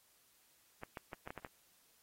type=clicks; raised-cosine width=0.5 ms; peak=-30 dBFS; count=7; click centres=0.834 / 0.972 / 1.132 / 1.275 / 1.305 / 1.377 / 1.448 s; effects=white hiss -70 dBFS RMS until 2.02 s + AAC 48 kbps